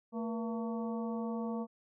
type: harmonic tone with a mistuned harmonic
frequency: 225.8 Hz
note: A3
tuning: 45 cents sharp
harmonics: 1 / 2 / 3 / 4 / 5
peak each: -35 / -41 / -45 / -47 / -49 dBFS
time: 0.12-1.67 s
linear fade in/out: 50 ms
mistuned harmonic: 2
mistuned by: +93 cents
effects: none